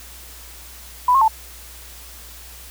sine tone with pitch steps, 993 / 1075 / 884 Hz, B5 / C6 / A5, +9 / +47 / +8 cents, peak -11 dBFS, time 1.08-1.281 s, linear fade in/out 5 ms, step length 67 ms, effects added 60 Hz sine -42 dBFS peak until 2.7 s + white hiss -41 dBFS RMS until 2.7 s

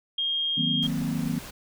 sine tone, 3231 Hz, G#7, 48 cents flat, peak -24 dBFS, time 0.18-0.87 s, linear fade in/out 5 ms
sine chord, C half-diminished seventh, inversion first, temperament equal with one note detuned, 157.74 / 185 / 233.1 / 261.6 Hz, Eb3 / Gb3 / Bb3 / C4, +24 / 0 / 0 / 0 cents, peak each -30 / -33 / -30 / -31 dBFS, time 0.57-1.39 s, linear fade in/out 10 ms
pink noise, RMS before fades -41 dBFS, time 0.82-1.51 s, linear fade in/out 10 ms
effects none

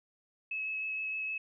sine tone with vibrato, 2583 Hz, E7, 36 cents flat, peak -33 dBFS, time 0.51-1.38 s, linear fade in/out 5 ms, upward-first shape sine, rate 6.5 Hz, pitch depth 10 cents each way, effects none

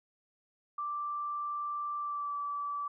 sine tone with pitch glide, 1174.7 to 1155.9 Hz, D6 to D6, 0 to -28 cents, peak -33 dBFS, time 0.78-2.88 s, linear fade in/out 5 ms, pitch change -28 cents, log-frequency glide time 1.98-2.35 s, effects none

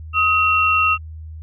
sine tone pair together, 1264 / 2725 Hz, D#6 / F7, +27 / -43 cents, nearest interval octave + minor second, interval 1330 cents, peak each -16 dBFS, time 0.13-0.98 s, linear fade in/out 50 ms, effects added 79 Hz sine -31 dBFS peak until 1.42 s

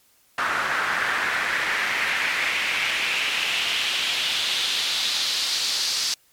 pink noise with band-pass filter sweep, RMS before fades -24 dBFS, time 0.38-6.14 s, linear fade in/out 2 ms, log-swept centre 1400 to 4900 Hz, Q 2.6, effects white hiss -60 dBFS RMS until 6.32 s + MP3 96 kbps

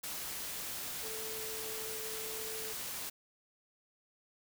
sine tone in noise, 440 Hz, A4, in tune, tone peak -45 dBFS, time 1.03-2.73 s, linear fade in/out 10 ms, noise white, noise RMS -41 dBFS, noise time 0.03-3.1 s, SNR -7 dB, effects none

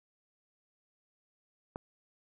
click, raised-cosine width 1 ms, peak -24 dBFS, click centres 1.759 s, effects none

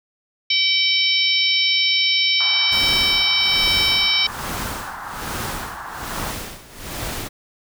harmonic tone, 766 Hz, G5, 40 cents flat, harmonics 3 / 4 / 5 / 6 / 7, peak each -21 / -21 / -21 / -27 / -21 dBFS, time 0.5-4.27 s, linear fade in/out 5 ms
pink band-pass noise, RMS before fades -33 dBFS, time 2.4-6.31 s, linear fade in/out 5 ms, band 770 to 1700 Hz, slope 48 dB/octave
pink noise with tremolo, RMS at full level -27 dBFS, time 2.71-7.29 s, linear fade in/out 20 ms, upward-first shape sine, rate 1.2 Hz, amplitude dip 85%
effects none

